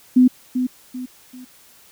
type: tone with echo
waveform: sine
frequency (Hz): 252.5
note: B3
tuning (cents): +39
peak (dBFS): -8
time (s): 0.16-0.28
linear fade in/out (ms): 10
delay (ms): 390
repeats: 3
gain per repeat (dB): -9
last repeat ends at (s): 1.45
effects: white hiss -50 dBFS RMS until 1.91 s